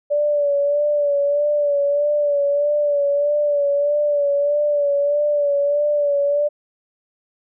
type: tone with vibrato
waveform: sine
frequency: 579 Hz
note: D5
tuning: 25 cents flat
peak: -15 dBFS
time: 0.1-6.49 s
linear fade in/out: 20 ms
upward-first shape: sine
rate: 1.6 Hz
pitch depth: 37 cents each way
effects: none